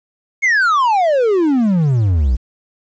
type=exponential sweep; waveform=triangle; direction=down; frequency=2217 to 56.6 Hz; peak=-9 dBFS; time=0.42-2.37 s; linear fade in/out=20 ms; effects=resampled to 16000 Hz + 8-bit